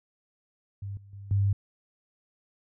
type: tone with level steps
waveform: sine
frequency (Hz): 99.5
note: G2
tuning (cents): +26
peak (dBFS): -33 / -48 / -40 / -21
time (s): 0.82-1.53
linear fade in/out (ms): 5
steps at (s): 0.97 / 1.13 / 1.31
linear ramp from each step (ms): 2
effects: none